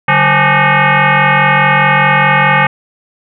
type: tone with frequency modulation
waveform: sine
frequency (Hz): 486.1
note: B4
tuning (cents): -28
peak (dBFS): -6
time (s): 0.08-2.67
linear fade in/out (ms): 5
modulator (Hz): 339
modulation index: 5.7
effects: none